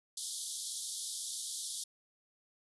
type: band-pass noise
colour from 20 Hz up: white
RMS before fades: -41 dBFS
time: 0.17-1.84 s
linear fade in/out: 5 ms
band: 3300 to 11000 Hz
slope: 96 dB/octave
effects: none